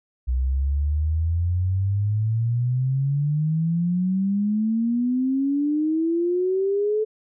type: exponential sweep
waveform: sine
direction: up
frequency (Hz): 61.74 to 437.1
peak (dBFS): -19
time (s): 0.27-7.05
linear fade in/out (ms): 20
effects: none